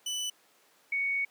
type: tone pair in turn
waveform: 25% pulse / sine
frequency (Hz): 2984 / 2228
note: F#7 / C#7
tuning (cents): +14 / +8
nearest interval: perfect fourth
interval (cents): 506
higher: first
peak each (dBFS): -28 / -27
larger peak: second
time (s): 0.06-0.3 / 0.92-1.25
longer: second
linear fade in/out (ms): 5
effects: pink hiss -63 dBFS RMS until 1.3 s + high-pass 400 Hz 12 dB/octave